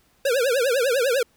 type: tone with vibrato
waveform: square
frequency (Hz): 510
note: C5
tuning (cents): -44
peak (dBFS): -19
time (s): 0.25-1.23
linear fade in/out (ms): 5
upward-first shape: triangle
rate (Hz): 10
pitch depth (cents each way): 220
effects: pink hiss -62 dBFS RMS until 1.36 s